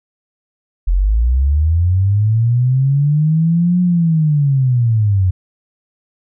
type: linear two-way sweep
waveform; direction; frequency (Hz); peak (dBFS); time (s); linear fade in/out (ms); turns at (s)
sine; up then down; 41.32 to 180.8 to 89.6; -10; 0.87-5.31; 10; 3.81
effects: none